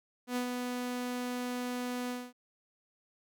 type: tone with ADSR envelope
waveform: sawtooth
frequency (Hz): 247.3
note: B3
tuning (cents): +3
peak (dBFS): -26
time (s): 0.27-2.33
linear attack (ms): 91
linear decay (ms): 99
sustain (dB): -4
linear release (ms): 230
effects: none